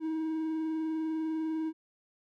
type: tone with vibrato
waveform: triangle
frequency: 317.6 Hz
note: D#4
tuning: 36 cents sharp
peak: -28 dBFS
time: 0-1.73 s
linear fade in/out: 50 ms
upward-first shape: triangle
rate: 20 Hz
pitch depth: 33 cents each way
effects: none